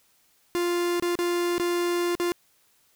45% pulse tone with dropouts, 349.2 Hz, F4, in tune, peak -23 dBFS, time 0.55-2.32 s, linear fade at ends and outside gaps 0 ms, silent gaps 0.998-1.024 / 1.154-1.189 / 1.581-1.598 / 2.152-2.199 s, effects white hiss -64 dBFS RMS until 2.95 s

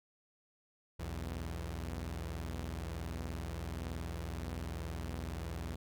sawtooth tone pair together, 62.01 / 83.2 Hz, B1 / E2, +8 / +17 cents, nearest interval perfect fourth, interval 509 cents, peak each -38 / -37 dBFS, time 0.99-5.76 s, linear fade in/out 10 ms, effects none

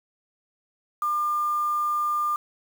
sine tone with quantisation, 1200 Hz, D6, 37 cents sharp, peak -22 dBFS, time 1.02-2.36 s, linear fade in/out 2 ms, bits 7, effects none

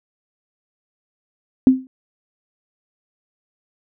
sine tone with exponential decay, 260 Hz, C4, 11 cents flat, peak -3 dBFS, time 1.67-1.87 s, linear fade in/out 1 ms, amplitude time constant 42 ms, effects none

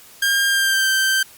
sawtooth tone with pitch glide, 1607 to 1560.4 Hz, G6 to G6, +43 to -8 cents, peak -12 dBFS, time 0.22-1.23 s, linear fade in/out 5 ms, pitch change -51 cents, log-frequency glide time 0.47-0.89 s, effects white hiss -45 dBFS RMS until 1.37 s + Opus 48 kbps

